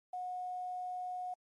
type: tone with quantisation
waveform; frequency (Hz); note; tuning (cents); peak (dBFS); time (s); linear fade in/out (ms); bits
sine; 728; F#5; -28; -37; 0.13-1.34; 5; 11
effects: MP3 48 kbps